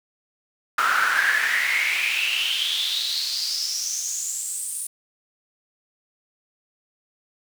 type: noise with high-pass filter sweep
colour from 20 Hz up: brown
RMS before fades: -24 dBFS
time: 0.78-4.87 s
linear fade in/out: 5 ms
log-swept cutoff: 1300 to 9500 Hz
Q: 7.6
effects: none